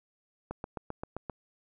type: click train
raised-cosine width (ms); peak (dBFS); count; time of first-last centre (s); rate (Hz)
1; -22; 7; 0.51-1.297; 7.62
effects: none